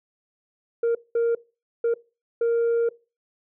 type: tone bursts at uneven times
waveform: sine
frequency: 465.9 Hz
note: A#4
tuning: 1 cent flat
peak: -16 dBFS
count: 4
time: 0.83-0.95 / 1.15-1.35 / 1.84-1.94 / 2.41-2.89 s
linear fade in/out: 5 ms
effects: noise-tail reverb RT60 0.3 s tail -22 dB re dry + tanh soft clip ceiling -18 dBFS